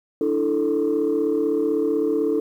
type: chord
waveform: sine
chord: D suspended second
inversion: none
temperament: equal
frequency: 293.7 / 329.6 / 440 Hz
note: D4 / E4 / A4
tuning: 0 / 0 / 0 cents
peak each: -23 / -23 / -20 dBFS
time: 0.21-2.4 s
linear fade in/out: 2 ms
effects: tanh soft clip ceiling -13 dBFS + 9-bit